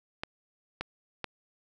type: clicks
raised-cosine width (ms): 0.3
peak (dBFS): -17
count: 3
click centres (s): 0.235 / 0.81 / 1.243
effects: none